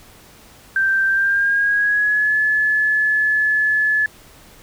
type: tone with pitch glide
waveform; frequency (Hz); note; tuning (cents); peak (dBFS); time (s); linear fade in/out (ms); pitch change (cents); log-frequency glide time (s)
sine; 1568 to 1719.8; G6 to A6; 0 to -40; -14; 0.76-4.06; 2; +160; 1.07-2.36
effects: pink hiss -46 dBFS RMS until 4.62 s